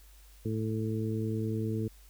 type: harmonic tone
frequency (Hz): 110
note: A2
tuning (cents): 0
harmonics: 1 / 2 / 3 / 4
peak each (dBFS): -32 / -35 / -37 / -38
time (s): 0.45-1.88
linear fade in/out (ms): 5
effects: added 50 Hz sine -53 dBFS peak until 2.09 s + white hiss -61 dBFS RMS until 2.09 s